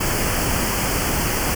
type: band-stop noise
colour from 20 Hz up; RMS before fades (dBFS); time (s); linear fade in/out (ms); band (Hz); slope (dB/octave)
pink; -21; 0-1.55; 10; 3200 to 4500; 96
effects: none